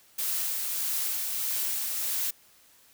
blue noise with tremolo, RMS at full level -29 dBFS, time 0.18-2.31 s, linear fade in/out 10 ms, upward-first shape sine, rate 1.6 Hz, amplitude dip 25%, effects white hiss -59 dBFS RMS until 2.93 s

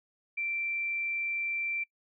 sine tone, 2349 Hz, D7, in tune, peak -30 dBFS, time 0.37-1.84 s, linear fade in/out 10 ms, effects noise-tail reverb RT60 0.1 s tail -26 dB re dry

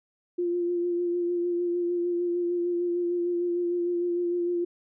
sine tone with vibrato, 349.2 Hz, F4, in tune, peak -24 dBFS, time 0.38-4.65 s, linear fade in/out 10 ms, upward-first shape sine, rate 6.6 Hz, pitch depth 22 cents each way, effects none

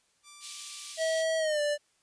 5% pulse tone, 1174 Hz, D6, 1 cent flat, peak -36 dBFS, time 0.23-0.97 s, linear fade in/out 50 ms
pink high-pass noise, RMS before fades -42 dBFS, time 0.4-1.25 s, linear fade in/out 50 ms, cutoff 3000 Hz, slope 24 dB/octave
square tone with pitch glide, 645 to 588.1 Hz, E5 to D5, -38 to +2 cents, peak -27 dBFS, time 0.97-1.78 s, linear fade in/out 50 ms, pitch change -160 cents, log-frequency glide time 1.38-1.61 s
effects white hiss -70 dBFS RMS until 2.02 s + resampled to 22050 Hz

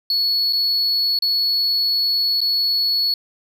triangle tone with dropouts, 4391 Hz, C#8, 17 cents flat, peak -15 dBFS, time 0.1-3.14 s, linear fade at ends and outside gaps 2 ms, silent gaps 0.526-0.531 / 1.189-1.222 / 2.406-2.414 s, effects none

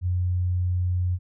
sine tone, 90 Hz, F#2, 47 cents flat, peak -21 dBFS, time 0.01-1.19 s, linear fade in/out 50 ms, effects none

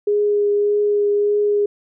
sine tone with vibrato, 412.2 Hz, G#4, 13 cents flat, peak -14 dBFS, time 0.07-1.66 s, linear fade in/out 5 ms, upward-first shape triangle, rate 1.7 Hz, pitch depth 13 cents each way, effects none

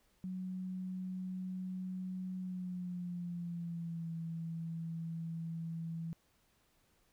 sine tone with pitch glide, 185 to 164.82 Hz, F#3 to E3, 0 to 0 cents, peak -38 dBFS, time 0.24-6.13 s, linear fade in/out 0 ms, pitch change -200 cents, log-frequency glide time 2.37-4.12 s, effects pink hiss -73 dBFS RMS until 7.12 s

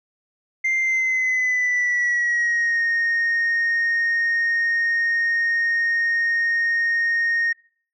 sine tone with pitch glide, 2093 to 1853.9 Hz, C7 to A#6, 0 to -10 cents, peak -16 dBFS, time 0.64-7.53 s, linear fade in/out 10 ms, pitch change -210 cents, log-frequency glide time 0.8-2.81 s, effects noise-tail reverb RT60 0.5 s tail -24 dB re dry + tanh soft clip ceiling -16 dBFS

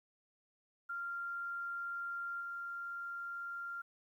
sine tone with level steps, 1389 Hz, F6, 10 cents flat, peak -38 / -40 dBFS, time 0.89-3.82 s, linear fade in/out 10 ms, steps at 2.4 s, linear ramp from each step 20 ms, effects 12-bit

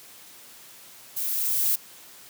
violet noise with level ramp, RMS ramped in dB -29 to -22 dBFS, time 1.16-1.76 s, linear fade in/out 10 ms, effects white hiss -48 dBFS RMS until 2.29 s + high-pass 100 Hz 12 dB/octave

